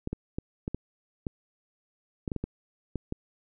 clicks, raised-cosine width 3 ms, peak -18 dBFS, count 12, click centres 0.074 / 0.13 / 0.385 / 0.679 / 0.746 / 1.268 / 2.278 / 2.318 / 2.363 / 2.44 / 2.957 / 3.124 s, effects none

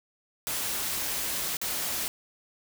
white noise with dropouts, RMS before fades -31 dBFS, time 0.47-2.08 s, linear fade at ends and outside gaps 0 ms, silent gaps 1.569-1.615 s, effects none

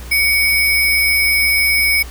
sine tone with sample-and-hold, 2244 Hz, C#7, 21 cents sharp, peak -11 dBFS, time 0.11-2.03 s, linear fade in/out 10 ms, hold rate 7350 Hz, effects added 60 Hz sine -29 dBFS peak until 2.1 s + pink hiss -37 dBFS RMS until 2.1 s

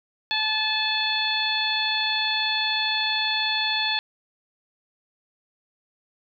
harmonic tone, 867 Hz, A5, 26 cents flat, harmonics 1 / 2 / 3 / 4 / 5, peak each -30 / -29 / -29 / -26 / -28 dBFS, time 0.31-3.99 s, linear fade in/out 0 ms, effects none

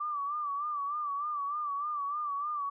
sine tone with vibrato, 1167 Hz, D6, 11 cents flat, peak -31 dBFS, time 0-2.7 s, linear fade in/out 10 ms, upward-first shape sine, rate 3.3 Hz, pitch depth 71 cents each way, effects none

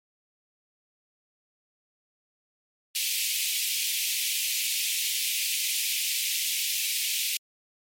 pink high-pass noise, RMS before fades -28 dBFS, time 2.95-7.37 s, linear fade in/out 2 ms, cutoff 2300 Hz, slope 48 dB/octave, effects MP3 64 kbps

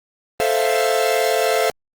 45% pulse chord, F major seventh, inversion first, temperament equal, 440 / 523.3 / 659.3 / 698.5 Hz, A4 / C5 / E5 / F5, 0 / 0 / 0 / 0 cents, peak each -21 / -22 / -22 / -22 dBFS, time 0.4-1.7 s, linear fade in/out 0 ms, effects Opus 24 kbps

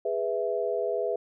sine chord, E major, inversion first, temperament equal with one note detuned, 412.4 / 493.9 / 659.3 Hz, G#4 / B4 / E5, -12 / 0 / 0 cents, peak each -30 dBFS, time 0.05-1.16 s, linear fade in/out 5 ms, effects none

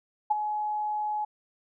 sine tone with ADSR envelope, 845 Hz, G#5, 30 cents sharp, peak -18 dBFS, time 0.3-1.25 s, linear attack 12 ms, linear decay 20 ms, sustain -9 dB, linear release 8 ms, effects none

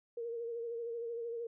sine tone with vibrato, 466.2 Hz, A#4, in tune, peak -37 dBFS, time 0.17-1.47 s, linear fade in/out 5 ms, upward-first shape sine, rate 13 Hz, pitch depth 37 cents each way, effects none

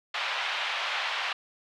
white band-pass noise, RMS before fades -31 dBFS, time 0.14-1.33 s, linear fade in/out 5 ms, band 690 to 3400 Hz, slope 24 dB/octave, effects none

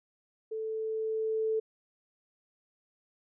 sine tone with level ramp, 440 Hz, A4, in tune, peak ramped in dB -33 to -26 dBFS, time 0.51-1.6 s, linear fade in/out 10 ms, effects none

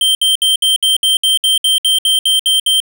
square tone bursts, 3136 Hz, G7, in tune, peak -10 dBFS, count 14, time 0.01-2.802 s, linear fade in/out 2 ms, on 140 ms, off 64 ms, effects none

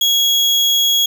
35% pulse tone, 3322 Hz, G#7, in tune, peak -10 dBFS, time 0.01-1.06 s, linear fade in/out 5 ms, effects none

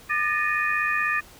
sine tone cluster, 1203 / 1747 / 1843 / 2468 Hz, D6 / A6 / A#6 / D#7, +41 / -13 / -20 / -15 cents, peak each -27 dBFS, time 0.09-1.21 s, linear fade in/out 20 ms, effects pink hiss -49 dBFS RMS until 1.39 s

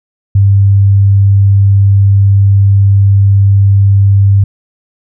sine tone, 99.1 Hz, G2, 19 cents sharp, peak -3 dBFS, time 0.35-4.44 s, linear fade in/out 5 ms, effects none

